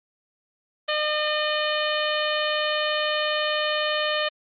harmonic tone with a mistuned harmonic, 606 Hz, D#5, 46 cents flat, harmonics 1 / 2 / 3 / 4 / 5 / 6 / 7, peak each -26 / -30 / -29 / -33 / -29 / -35 / -36 dBFS, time 0.88-4.29 s, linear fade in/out 10 ms, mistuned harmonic 4, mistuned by +17 cents, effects Opus 32 kbps

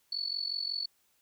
sine tone with amplitude modulation, 4435 Hz, C#8, in tune, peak -28 dBFS, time 0.12-0.86 s, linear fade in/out 5 ms, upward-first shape sine, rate 45.5 Hz, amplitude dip 85%, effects white hiss -71 dBFS RMS until 1.21 s

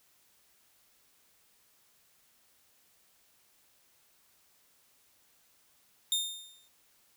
sawtooth tone with exponential decay, 3642 Hz, A#7, 41 cents flat, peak -22 dBFS, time 6.12-6.68 s, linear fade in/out 1 ms, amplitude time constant 120 ms, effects white hiss -67 dBFS RMS until 7.16 s

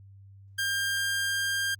sawtooth tone, 1600 Hz, G6, 35 cents sharp, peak -23 dBFS, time 0.58-1.75 s, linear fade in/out 10 ms, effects added 98 Hz sine -48 dBFS peak until 1.79 s + Opus 48 kbps

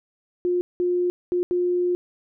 sine tone bursts at uneven times, 355.8 Hz, F4, 32 cents sharp, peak -19 dBFS, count 4, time 0.45-0.61 / 0.8-1.1 / 1.32-1.43 / 1.51-1.95 s, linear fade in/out 0 ms, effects none

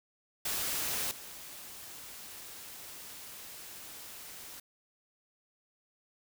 white noise with level steps, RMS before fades -34 / -47 dBFS, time 0.45-4.6 s, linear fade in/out 5 ms, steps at 1.11 s, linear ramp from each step 2 ms, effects none

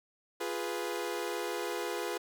sawtooth chord, F diminished, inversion none, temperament equal, 349.2 / 415.3 / 493.9 Hz, F4 / Ab4 / Cb5, 0 / 0 / 0 cents, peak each -34 dBFS, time 0.4-2.18 s, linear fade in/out 10 ms, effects none

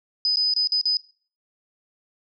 sine tone with dropouts, 5000 Hz, D#8, 8 cents sharp, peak -18 dBFS, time 0.25-0.97 s, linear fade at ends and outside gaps 1 ms, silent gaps 0.359-0.37 / 0.538-0.563 / 0.673-0.72 / 0.813-0.855 s, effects noise-tail reverb RT60 0.4 s tail -18 dB re dry

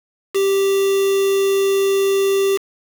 triangle tone with quantisation, 392 Hz, G4, in tune, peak -12 dBFS, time 0.34-2.58 s, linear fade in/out 20 ms, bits 4, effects none

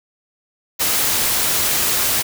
white noise, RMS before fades -18 dBFS, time 0.79-2.23 s, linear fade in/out 20 ms, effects none

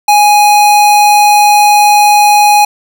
square tone, 830.6 Hz, G#5, in tune, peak -4 dBFS, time 0.08-2.65 s, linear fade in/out 5 ms, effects none

